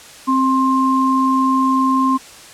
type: tone pair together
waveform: sine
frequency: 263.8 / 1056.3 Hz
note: C4 / C6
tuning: +14 / +16 cents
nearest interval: 2 octaves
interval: 2402 cents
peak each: -15 dBFS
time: 0.27-2.18 s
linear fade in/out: 20 ms
effects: white hiss -39 dBFS RMS until 2.53 s + low-pass 9000 Hz 12 dB/octave